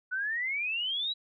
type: exponential sweep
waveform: sine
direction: up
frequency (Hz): 1468 to 3951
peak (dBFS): -29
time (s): 0.11-1.14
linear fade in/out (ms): 20
effects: none